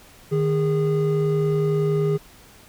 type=tone pair together; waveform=triangle; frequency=153.5 / 409.8 Hz; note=D#3 / G#4; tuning=-23 / -23 cents; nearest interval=octave + perfect fourth; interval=1700 cents; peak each=-19 dBFS; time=0.31-2.18 s; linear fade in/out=20 ms; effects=pink hiss -49 dBFS RMS until 2.68 s